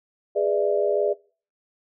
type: chord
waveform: sine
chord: E dominant seventh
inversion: first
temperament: just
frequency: 412 / 494.4 / 593.3 / 659.3 Hz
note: G#4 / B4 / D5 / E5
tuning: -14 / +2 / +18 / 0 cents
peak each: -23 / -28 / -23 / -28 dBFS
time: 0.35-1.14 s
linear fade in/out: 20 ms
effects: noise-tail reverb RT60 0.4 s tail -23 dB re dry